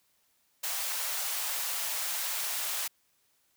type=high-pass noise; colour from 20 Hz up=white; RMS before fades=-33 dBFS; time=0.63-2.88 s; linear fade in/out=10 ms; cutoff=600 Hz; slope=24 dB/octave; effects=white hiss -71 dBFS RMS until 3.56 s